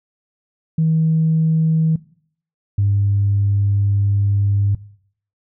sine tone pair in turn, 160 / 100.61 Hz, D#3 / G2, +49 / +46 cents, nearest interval minor sixth, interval 803 cents, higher first, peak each -12 dBFS, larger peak neither, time 0.78-1.96 / 2.78-4.75 s, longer second, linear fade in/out 5 ms, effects noise-tail reverb RT60 0.6 s tail -20 dB re dry + tanh soft clip ceiling -8 dBFS

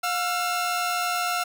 sawtooth tone pair together, 713 / 1346 Hz, F5 / E6, +36 / +36 cents, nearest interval major seventh, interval 1100 cents, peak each -23 dBFS, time 0.03-1.44 s, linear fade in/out 10 ms, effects none

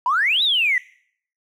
triangle exponential two-way sweep, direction up then down, 940 to 3951 to 1913 Hz, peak -12 dBFS, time 0.06-0.78 s, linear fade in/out 2 ms, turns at 0.43 s, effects noise-tail reverb RT60 0.6 s tail -24 dB re dry + tanh soft clip ceiling -14 dBFS

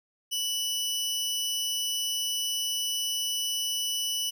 sawtooth tone pair together, 2960 / 5274 Hz, F#7 / E8, 0 / 0 cents, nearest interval minor seventh, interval 1000 cents, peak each -25 / -34 dBFS, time 0.31-4.31 s, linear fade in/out 20 ms, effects none

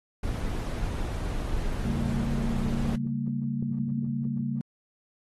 brown noise, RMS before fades -30 dBFS, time 0.23-2.96 s, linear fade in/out 5 ms
sine chord, G diminished, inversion second, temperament equal with one note detuned, 138.59 / 196 / 229.7 Hz, Db3 / G3 / Bb3, 0 / 0 / -25 cents, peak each -31 / -34 / -30 dBFS, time 1.85-4.61 s, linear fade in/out 0 ms
click, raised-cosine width 3 ms, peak -24 dBFS, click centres 3.626 s
effects AAC 32 kbps

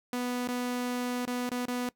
sawtooth tone with dropouts, 246.7 Hz, B3, 2 cents flat, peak -26 dBFS, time 0.13-1.89 s, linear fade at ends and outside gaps 2 ms, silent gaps 0.476-0.485 / 1.253-1.275 / 1.492-1.515 / 1.656-1.681 s, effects noise-tail reverb RT60 0.1 s tail -20 dB re dry

